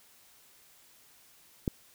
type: click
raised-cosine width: 3 ms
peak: -15 dBFS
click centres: 1.678 s
effects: white hiss -60 dBFS RMS until 1.94 s